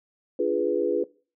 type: chord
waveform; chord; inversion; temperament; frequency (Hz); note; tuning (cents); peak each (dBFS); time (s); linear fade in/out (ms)
sine; D diminished seventh; none; equal with one note detuned; 293.7 / 347.6 / 415.3 / 493.9; D4 / F4 / Ab4 / Cb5; 0 / -8 / 0 / 0; -31 / -27 / -26 / -26; 0.39-1.04; 5
effects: noise-tail reverb RT60 0.4 s tail -22 dB re dry